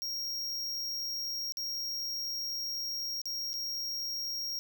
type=tone with dropouts; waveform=square; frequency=5588 Hz; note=F8; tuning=in tune; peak=-34 dBFS; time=0.02-4.59 s; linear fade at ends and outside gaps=0 ms; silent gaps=1.522-1.571 / 3.216-3.256 / 3.532-3.539 s; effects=none